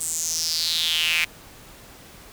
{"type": "tone with high-pass filter sweep", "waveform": "square", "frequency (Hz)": 81.3, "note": "E2", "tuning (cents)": -23, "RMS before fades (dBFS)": -24, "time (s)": [0, 1.25], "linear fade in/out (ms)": 10, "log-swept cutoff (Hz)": [8400, 2300], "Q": 5.3, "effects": ["pink hiss -46 dBFS RMS until 2.32 s"]}